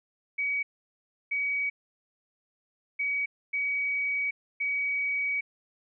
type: tone bursts at uneven times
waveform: sine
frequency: 2265 Hz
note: C#7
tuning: 37 cents sharp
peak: -26 dBFS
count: 5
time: 0.38-0.63 / 1.31-1.7 / 2.99-3.26 / 3.53-4.31 / 4.6-5.41 s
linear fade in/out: 10 ms
effects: none